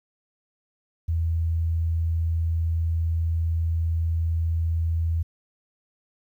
sine tone, 82.41 Hz, E2, in tune, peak -21 dBFS, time 1.08-5.23 s, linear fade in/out 10 ms, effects 10-bit

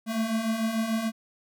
square beating tone pair, 218.1 / 224.9 Hz, A3 / A3, -15 / +38 cents, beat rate 6.8 Hz, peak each -33 / -27 dBFS, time 0.06-1.12 s, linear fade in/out 50 ms, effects none

